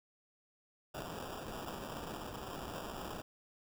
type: noise with sample-and-hold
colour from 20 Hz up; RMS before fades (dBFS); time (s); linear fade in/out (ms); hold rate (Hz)
white; -44; 0.94-3.22; 10; 2100
effects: none